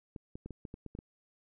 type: clicks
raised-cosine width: 3 ms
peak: -30 dBFS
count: 9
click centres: 0.162 / 0.355 / 0.46 / 0.507 / 0.652 / 0.741 / 0.863 / 0.951 / 0.989 s
effects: none